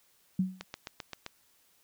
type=tone with exponential decay; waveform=sine; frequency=186.7 Hz; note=F#3; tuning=16 cents sharp; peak=-22 dBFS; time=0.39-0.64 s; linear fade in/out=5 ms; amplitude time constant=54 ms
type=click train; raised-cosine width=0.2 ms; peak=-21 dBFS; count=6; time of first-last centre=0.61-1.264 s; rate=7.65 Hz
effects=white hiss -67 dBFS RMS until 1.83 s